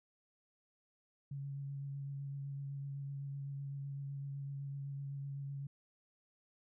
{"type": "tone with vibrato", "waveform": "sine", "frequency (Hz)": 139.4, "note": "C#3", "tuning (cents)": 10, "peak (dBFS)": -40, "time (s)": [1.31, 5.67], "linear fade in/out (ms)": 5, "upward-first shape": "sine", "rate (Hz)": 7.9, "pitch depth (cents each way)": 15, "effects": []}